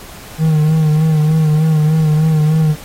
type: tone with vibrato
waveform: triangle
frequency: 155.56 Hz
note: D#3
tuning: in tune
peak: -7 dBFS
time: 0.38-2.76 s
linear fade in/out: 50 ms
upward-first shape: sine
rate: 3.3 Hz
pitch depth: 44 cents each way
effects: pink hiss -35 dBFS RMS until 2.84 s + AAC 48 kbps